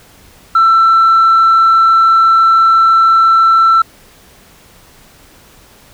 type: tone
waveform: sine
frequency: 1337 Hz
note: E6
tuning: 24 cents sharp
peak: -3 dBFS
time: 0.55-3.82 s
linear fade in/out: 5 ms
effects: tanh soft clip ceiling -3 dBFS + pink hiss -43 dBFS RMS until 5.93 s